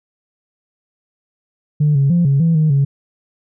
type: tone with pitch steps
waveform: sine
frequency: 149.3 / 138.4 / 173 / 138.4 / 165.3 / 155.5 / 139.1 Hz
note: D3 / C#3 / F3 / C#3 / E3 / D#3 / C#3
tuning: +29 / -2 / -16 / -2 / +5 / -1 / +6 cents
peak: -9 dBFS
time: 1.8-2.85 s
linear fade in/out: 10 ms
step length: 150 ms
effects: tanh soft clip ceiling -7 dBFS